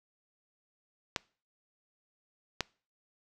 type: clicks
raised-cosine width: 0.2 ms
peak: -12 dBFS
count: 2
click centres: 1.162 / 2.607 s
effects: noise-tail reverb RT60 0.4 s tail -24 dB re dry